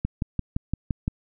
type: click train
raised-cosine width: 5 ms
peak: -12 dBFS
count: 7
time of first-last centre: 0.05-1.079 s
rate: 5.83 Hz
effects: none